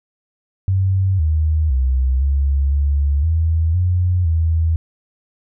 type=tone with pitch steps; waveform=sine; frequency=95.2 / 77.9 / 64.8 / 69.3 / 71.1 / 81.1 / 89.7 / 81.3 Hz; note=F#2 / D#2 / C2 / C#2 / C#2 / E2 / F2 / E2; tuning=+50 / +3 / -16 / 0 / +45 / -28 / +47 / -23 cents; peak=-13 dBFS; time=0.68-4.76 s; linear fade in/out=0 ms; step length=510 ms; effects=none